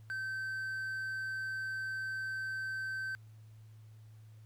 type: tone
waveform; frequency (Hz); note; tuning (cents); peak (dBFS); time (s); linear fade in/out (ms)
triangle; 1547; G6; -23; -34; 0.1-3.15; 0
effects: added 109 Hz sine -52 dBFS peak until 4.45 s + pink hiss -71 dBFS RMS until 4.45 s